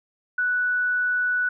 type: tone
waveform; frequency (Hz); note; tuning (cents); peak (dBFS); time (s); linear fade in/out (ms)
sine; 1480; F#6; 0; -20; 0.38-1.49; 5
effects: none